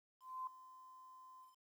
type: tone with ADSR envelope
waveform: sine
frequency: 1032 Hz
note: C6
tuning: 24 cents flat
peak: -40 dBFS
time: 0.2-1.57 s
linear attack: 270 ms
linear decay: 3 ms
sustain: -16 dB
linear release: 160 ms
effects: 12-bit